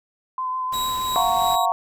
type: tone with vibrato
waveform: sine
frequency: 1025 Hz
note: C6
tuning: 36 cents flat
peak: -23 dBFS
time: 0.38-1.22 s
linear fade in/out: 2 ms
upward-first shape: triangle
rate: 6.5 Hz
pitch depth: 19 cents each way
type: noise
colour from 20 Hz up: pink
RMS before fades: -38 dBFS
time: 0.72-1.56 s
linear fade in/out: 5 ms
type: tone with tremolo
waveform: sawtooth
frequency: 3842 Hz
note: B7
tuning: 48 cents flat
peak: -22 dBFS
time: 0.73-1.66 s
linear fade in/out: 10 ms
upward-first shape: triangle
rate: 2.9 Hz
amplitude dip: 55%
type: chord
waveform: sine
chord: Gb major seventh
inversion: third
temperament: just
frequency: 693.7 / 740 / 925 / 1110 Hz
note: F5 / Gb5 / Bb5 / Db6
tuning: -12 / 0 / -14 / +2 cents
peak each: -23 dBFS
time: 1.16-1.72 s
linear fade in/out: 0 ms
effects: none